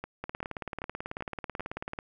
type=two click trains; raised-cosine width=0.5 ms; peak=-21 / -20 dBFS; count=5 / 33; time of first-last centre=0.04-1.596 / 0.24-1.989 s; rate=2.57 / 18.3 Hz; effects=none